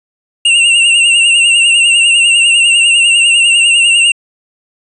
square tone with vibrato, 2773 Hz, F7, 13 cents flat, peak -6 dBFS, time 0.45-4.12 s, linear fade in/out 5 ms, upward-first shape sine, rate 10 Hz, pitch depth 56 cents each way, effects resampled to 24000 Hz

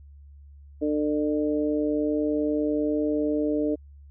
harmonic tone, 149.8 Hz, D3, 35 cents sharp, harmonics 2 / 3 / 4, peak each -24 / -28 / -30 dBFS, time 0.81-3.76 s, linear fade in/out 20 ms, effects added 71 Hz sine -45 dBFS peak until 4.1 s

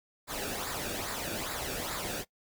pink noise with flanger, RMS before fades -36 dBFS, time 0.27-2.25 s, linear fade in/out 50 ms, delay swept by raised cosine 0.33 to 1 ms, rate 2.4 Hz, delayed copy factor -0.6, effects noise-tail reverb RT60 0.1 s tail -21 dB re dry

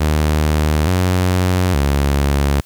sawtooth tone with pitch steps, 76.4 / 91.4 / 70.5 Hz, D#2 / F#2 / C#2, -31 / -21 / +30 cents, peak -9 dBFS, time 0-2.61 s, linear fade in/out 10 ms, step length 870 ms, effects white hiss -49 dBFS RMS until 2.65 s

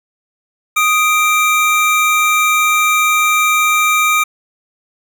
square tone pair together, 1245 / 2353 Hz, D#6 / D7, +1 / +3 cents, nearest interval major seventh, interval 1102 cents, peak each -14 dBFS, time 0.76-4.24 s, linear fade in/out 10 ms, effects none

